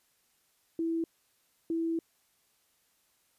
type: tone pair in turn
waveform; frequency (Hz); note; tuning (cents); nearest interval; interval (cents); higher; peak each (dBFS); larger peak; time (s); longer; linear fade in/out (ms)
sine; 329.6 / 329.6; E4 / E4; 0 / 0; unison; 0; neither; -28; neither; 0.79-1.04 / 1.7-1.99; second; 2
effects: white hiss -71 dBFS RMS until 3.38 s + resampled to 32000 Hz